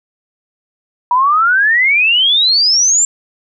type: exponential sweep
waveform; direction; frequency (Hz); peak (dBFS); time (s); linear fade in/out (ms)
sine; up; 957 to 7459; -8; 1.11-3.05; 2
effects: none